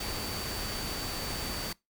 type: tone in noise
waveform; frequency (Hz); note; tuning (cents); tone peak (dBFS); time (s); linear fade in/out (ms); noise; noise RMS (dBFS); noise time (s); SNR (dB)
sine; 4582; D8; -44; -40; 0-1.73; 5; pink; -36; 0-1.73; -7
effects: noise-tail reverb RT60 0.2 s tail -23 dB re dry